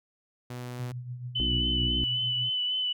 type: tone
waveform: sawtooth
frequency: 123.47 Hz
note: B2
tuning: in tune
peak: -32 dBFS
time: 0.5-0.92 s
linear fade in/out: 5 ms
type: tone with tremolo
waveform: sine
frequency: 123.6 Hz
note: B2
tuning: 2 cents sharp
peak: -32 dBFS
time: 0.79-2.5 s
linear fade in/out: 10 ms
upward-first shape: triangle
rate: 6.9 Hz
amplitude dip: 65%
type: tone with vibrato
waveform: sine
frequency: 3000 Hz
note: F#7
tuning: 23 cents sharp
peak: -26 dBFS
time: 1.35-2.93 s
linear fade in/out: 10 ms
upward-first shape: sine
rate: 3.7 Hz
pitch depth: 23 cents each way
type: harmonic tone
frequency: 59.9 Hz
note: A#1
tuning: 48 cents sharp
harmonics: 1 / 2 / 3 / 4 / 5 / 6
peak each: -30 / -38 / -40 / -35 / -37 / -41 dBFS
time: 1.4-2.04 s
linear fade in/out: 0 ms
effects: none